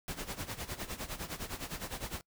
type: noise with tremolo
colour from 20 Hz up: pink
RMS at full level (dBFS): -38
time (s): 0.08-2.21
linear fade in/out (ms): 0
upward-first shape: sine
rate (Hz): 9.8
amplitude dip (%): 80
effects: noise-tail reverb RT60 0.1 s tail -24 dB re dry